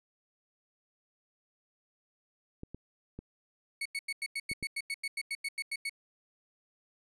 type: clicks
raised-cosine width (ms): 3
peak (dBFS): -29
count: 5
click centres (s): 2.634 / 2.746 / 3.19 / 4.515 / 4.627
type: tone bursts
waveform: 35% pulse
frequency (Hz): 2217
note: C#7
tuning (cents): 0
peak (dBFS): -31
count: 16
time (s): 3.81-5.895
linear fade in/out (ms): 5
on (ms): 45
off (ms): 91
effects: resampled to 32000 Hz